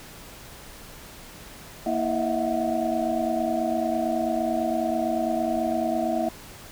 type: tone cluster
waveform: sine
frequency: 235.1 / 325.7 / 638 / 667 / 733 Hz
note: A#3 / E4 / D#5 / E5 / F#5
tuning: +15 / -21 / +43 / +20 / -16 cents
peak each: -29 dBFS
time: 1.86-6.29 s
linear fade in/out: 5 ms
effects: pink hiss -44 dBFS RMS until 6.71 s